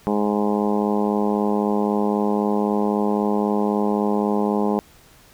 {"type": "harmonic tone", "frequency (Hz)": 103.83, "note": "G#2", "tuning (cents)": 0, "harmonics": [2, 3, 4, 5, 6, 7, 8, 9, 10], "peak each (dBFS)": [-21, -27, -24, -29, -32, -32, -28, -33, -34], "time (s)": [0.07, 4.79], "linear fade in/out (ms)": 0, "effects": ["pink hiss -51 dBFS RMS until 5.33 s"]}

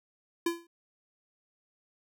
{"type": "tone with exponential decay", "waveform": "square", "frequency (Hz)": 339.3, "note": "F4", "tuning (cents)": -50, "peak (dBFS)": -24, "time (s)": [0.46, 0.67], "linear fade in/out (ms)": 5, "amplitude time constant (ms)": 45, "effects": []}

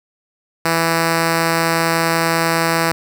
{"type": "tone", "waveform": "5% pulse", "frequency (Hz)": 165.2, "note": "E3", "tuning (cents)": 4, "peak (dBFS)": -3, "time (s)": [0.65, 2.92], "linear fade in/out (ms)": 5, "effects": []}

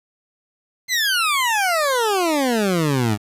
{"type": "exponential sweep", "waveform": "20% pulse", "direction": "down", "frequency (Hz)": [2103, 99.4], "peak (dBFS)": -12, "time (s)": [0.88, 3.18], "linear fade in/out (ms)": 50, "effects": ["resampled to 32000 Hz", "8-bit"]}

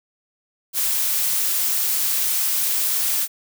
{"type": "noise", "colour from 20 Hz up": "blue", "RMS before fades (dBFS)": -21, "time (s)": [0.73, 3.28], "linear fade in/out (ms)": 50, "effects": []}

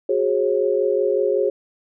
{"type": "chord", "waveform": "sine", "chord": "F# suspended second", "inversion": "none", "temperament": "equal with one note detuned", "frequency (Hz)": [370, 415.3, 541.1], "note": ["F#4", "G#4", "C#5"], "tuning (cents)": [0, 0, -42], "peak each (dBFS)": [-22, -20, -21], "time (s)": [0.09, 1.5], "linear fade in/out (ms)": 5, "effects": []}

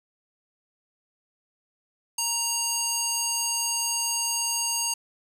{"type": "tone with band-pass filter", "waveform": "square", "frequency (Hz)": 932.3, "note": "A#5", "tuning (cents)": 0, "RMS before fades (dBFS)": -27, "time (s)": [2.18, 4.94], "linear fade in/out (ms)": 5, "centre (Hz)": 7700, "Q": 1.8, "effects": ["8-bit"]}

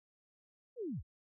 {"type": "linear sweep", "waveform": "sine", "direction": "down", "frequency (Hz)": [523.3, 36.13], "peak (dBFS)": -37, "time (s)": [0.76, 1.03], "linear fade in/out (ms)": 50, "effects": []}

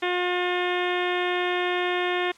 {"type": "harmonic tone", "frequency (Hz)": 357.9, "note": "F4", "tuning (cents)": 42, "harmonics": [1, 2, 3, 4, 5, 6, 7, 8, 9, 10], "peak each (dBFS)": [-26, -30, -33, -36, -31, -34, -36, -38, -38, -38], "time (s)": [0.02, 2.32], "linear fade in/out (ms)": 10, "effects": ["white hiss -53 dBFS RMS until 2.37 s", "low-pass 6000 Hz 12 dB/octave"]}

